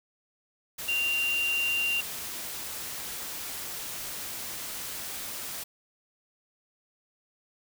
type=tone in noise; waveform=sine; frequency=2777 Hz; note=F7; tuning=10 cents flat; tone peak=-25 dBFS; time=0.88-2.01 s; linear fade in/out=10 ms; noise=white; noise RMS=-37 dBFS; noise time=0.78-5.64 s; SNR=+9 dB; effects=none